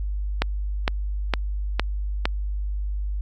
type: click train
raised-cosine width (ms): 0.3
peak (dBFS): -4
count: 5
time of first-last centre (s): 0.42-2.255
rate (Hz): 2.18
effects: added 50 Hz sine -24 dBFS peak until 3.21 s